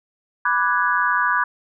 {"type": "chord", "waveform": "sine", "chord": "G# half-diminished seventh", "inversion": "first", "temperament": "equal", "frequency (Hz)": [987.8, 1174.7, 1480, 1661.2], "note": ["B5", "D6", "F#6", "G#6"], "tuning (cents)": [0, 0, 0, 0], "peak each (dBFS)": -22, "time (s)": [0.45, 1.44], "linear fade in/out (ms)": 5, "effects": []}